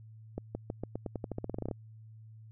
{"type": "accelerating click train", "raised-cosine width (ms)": 2, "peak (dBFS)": -22, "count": 18, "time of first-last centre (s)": [0.38, 1.712], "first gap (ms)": 170, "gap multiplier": 0.89, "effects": ["added 110 Hz sine -49 dBFS peak until 2.51 s"]}